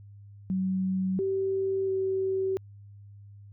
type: tone with pitch steps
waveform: sine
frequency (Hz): 188.3 / 385.8 / 382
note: F#3 / G4 / G4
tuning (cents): +31 / -28 / -45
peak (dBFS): -25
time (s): 0.5-2.57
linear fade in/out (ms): 0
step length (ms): 690
effects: added 101 Hz sine -46 dBFS peak until 3.52 s